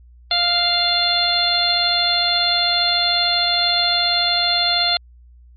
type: harmonic tone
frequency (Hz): 698.5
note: F5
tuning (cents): 0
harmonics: 1 / 2 / 3 / 4 / 5 / 6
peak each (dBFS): -23 / -26 / -27 / -28 / -20 / -18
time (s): 0.31-4.97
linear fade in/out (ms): 2
effects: added 60 Hz sine -43 dBFS peak until 5.56 s + MP3 32 kbps